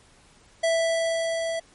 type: tone with level ramp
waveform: square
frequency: 659.3 Hz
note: E5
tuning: in tune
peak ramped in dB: -20 to -27 dBFS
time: 0.63-1.6 s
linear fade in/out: 10 ms
effects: pink hiss -56 dBFS RMS until 1.74 s + MP3 48 kbps